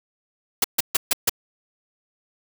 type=noise bursts; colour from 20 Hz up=white; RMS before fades=-18 dBFS; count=5; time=0.62-1.295 s; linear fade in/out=5 ms; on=23 ms; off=140 ms; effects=none